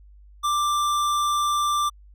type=tone with hard clipping; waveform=sine; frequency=1180 Hz; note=D6; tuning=8 cents sharp; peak=-22 dBFS; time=0.43-1.9 s; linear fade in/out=20 ms; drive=17 dB; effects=added 50 Hz sine -46 dBFS peak until 2.14 s